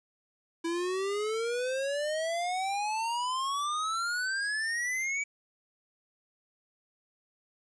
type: exponential sweep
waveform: square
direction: up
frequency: 329.7 to 2296 Hz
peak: -30 dBFS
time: 0.64-5.24 s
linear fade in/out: 10 ms
effects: resampled to 22050 Hz + 10-bit